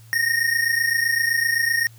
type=tone pair together; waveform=square; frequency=1836.9 / 1864.7 Hz; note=A#6 / A#6; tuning=-26 / 0 cents; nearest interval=unison; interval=26 cents; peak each=-22 dBFS; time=0.13-1.87 s; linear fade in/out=0 ms; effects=added 113 Hz sine -44 dBFS peak until 1.98 s + white hiss -54 dBFS RMS until 1.98 s